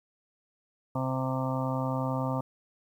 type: harmonic tone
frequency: 130.81 Hz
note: C3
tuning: in tune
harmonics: 1 / 2 / 4 / 5 / 6 / 7 / 8 / 9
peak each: -31 / -33 / -36 / -38 / -42 / -37 / -43 / -39 dBFS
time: 0.95-2.41 s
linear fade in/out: 5 ms
effects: 10-bit